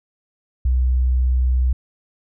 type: tone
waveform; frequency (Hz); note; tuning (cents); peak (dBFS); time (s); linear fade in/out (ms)
sine; 63.1; B1; +38; -14; 0.65-1.73; 5
effects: none